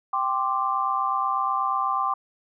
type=chord; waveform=sine; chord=G suspended fourth; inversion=none; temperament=equal; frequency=784 / 1046.5 / 1174.7 Hz; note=G5 / C6 / D6; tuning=0 / 0 / 0 cents; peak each=-28 / -26 / -25 dBFS; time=0.13-2.14 s; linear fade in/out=5 ms; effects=none